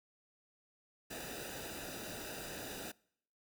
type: noise with comb filter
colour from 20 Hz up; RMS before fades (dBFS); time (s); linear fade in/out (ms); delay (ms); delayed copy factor
pink; -45; 1.1-2.92; 10; 0.92; -0.75
effects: noise-tail reverb RT60 0.7 s tail -25 dB re dry